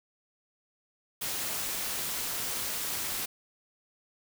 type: noise with amplitude modulation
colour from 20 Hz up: white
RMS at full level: -31 dBFS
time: 1.21-3.26 s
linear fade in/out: 10 ms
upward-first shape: sine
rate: 255 Hz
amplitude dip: 55%
effects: none